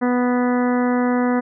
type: harmonic tone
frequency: 246.9 Hz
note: B3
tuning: in tune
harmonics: 1 / 2 / 3 / 4 / 5 / 6 / 7 / 8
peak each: -17 / -23 / -27 / -29 / -31 / -33 / -34 / -35 dBFS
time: 0.01-1.41 s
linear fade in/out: 20 ms
effects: none